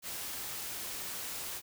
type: noise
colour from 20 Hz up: white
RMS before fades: -40 dBFS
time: 0.02-1.62 s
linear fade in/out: 50 ms
effects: none